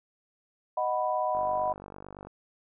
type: chord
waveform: sine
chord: B major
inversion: first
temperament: equal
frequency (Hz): 622.3 / 740 / 987.8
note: D#5 / F#5 / B5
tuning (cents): 0 / 0 / 0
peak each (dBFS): -30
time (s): 0.77-1.73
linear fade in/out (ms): 5
type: click train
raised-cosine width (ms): 1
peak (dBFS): -29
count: 46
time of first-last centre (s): 1.35-2.27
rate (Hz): 48.9
effects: none